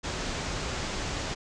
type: low-pass noise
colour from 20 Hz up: pink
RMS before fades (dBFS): -33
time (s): 0.03-1.35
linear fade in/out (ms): 20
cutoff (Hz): 7500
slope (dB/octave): 48
effects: none